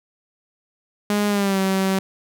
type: tone with pitch glide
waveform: sawtooth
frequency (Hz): 206.5 to 191.56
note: G#3 to G3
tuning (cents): -10 to -40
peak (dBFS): -14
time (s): 1.1-1.99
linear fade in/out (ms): 2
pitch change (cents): -130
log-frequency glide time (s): 1.28-1.59
effects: none